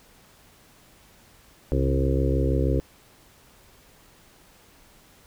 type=harmonic tone with a mistuned harmonic; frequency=66.3 Hz; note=C2; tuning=23 cents sharp; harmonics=1 / 2 / 4 / 5 / 6 / 7 / 8; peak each=-23 / -26 / -29 / -30 / -31 / -31 / -32 dBFS; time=1.72-2.8 s; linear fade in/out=0 ms; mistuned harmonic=2; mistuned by=+28 cents; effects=pink hiss -55 dBFS RMS until 5.26 s